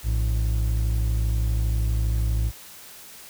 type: tone pair together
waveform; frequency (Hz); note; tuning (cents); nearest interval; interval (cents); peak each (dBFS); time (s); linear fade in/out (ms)
triangle; 57.5 / 110; A#1 / A2; -23 / 0; major seventh; 1123; -19 / -25; 0.03-2.52; 50
effects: white hiss -44 dBFS RMS until 3.29 s